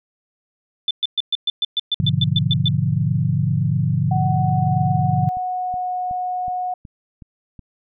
sine tone bursts, 3520 Hz, A7, in tune, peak -16 dBFS, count 13, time 0.88-2.684 s, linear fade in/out 2 ms, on 28 ms, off 120 ms
sine chord, G# diminished seventh, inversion none, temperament equal with one note detuned, 103.83 / 125.19 / 146.83 / 174.61 Hz, G#2 / B2 / D3 / F3, 0 / +24 / 0 / 0 cents, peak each -23 / -22 / -20 / -23 dBFS, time 2-5.29 s, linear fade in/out 0 ms
sine tone with pitch glide, 746 to 729.4 Hz, F#5 to F#5, +14 to -25 cents, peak -21 dBFS, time 4.11-6.74 s, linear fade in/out 5 ms, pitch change -39 cents, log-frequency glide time 4.26-5.9 s
click train, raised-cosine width 5 ms, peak -26 dBFS, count 8, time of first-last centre 5-7.593 s, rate 2.7 Hz
effects none

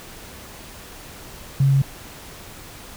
sine tone, 136.9 Hz, C#3, 21 cents flat, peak -13 dBFS, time 1.6-1.82 s, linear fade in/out 5 ms, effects pink hiss -40 dBFS RMS until 2.96 s

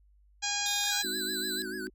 harmonic tone, 817 Hz, G#5, 29 cents flat, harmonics 1 / 2 / 3 / 4 / 5 / 6 / 7 / 8 / 9, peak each -38 / -38 / -38 / -38 / -38 / -38 / -38 / -38 / -38 dBFS, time 0.42-1.03 s, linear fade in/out 20 ms
sawtooth tone with pitch glide, 3697 to 4008 Hz, A#7 to B7, -15 to +25 cents, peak -30 dBFS, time 0.66-1.62 s, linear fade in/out 0 ms, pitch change +140 cents, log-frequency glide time 0.89-0.94 s
square tone with vibrato, 1574 Hz, G6, 7 cents sharp, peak -39 dBFS, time 0.84-1.87 s, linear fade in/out 0 ms, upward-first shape sine, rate 6.8 Hz, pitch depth 120 cents each way
sine chord, Ab dominant seventh, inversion none, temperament equal, 207.7 / 261.6 / 311.1 / 370 Hz, Ab3 / C4 / Eb4 / Gb4, 0 / 0 / 0 / 0 cents, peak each -44 / -43 / -43 / -39 dBFS, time 1.03-1.9 s, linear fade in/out 20 ms
effects added 50 Hz sine -59 dBFS peak until 1.94 s

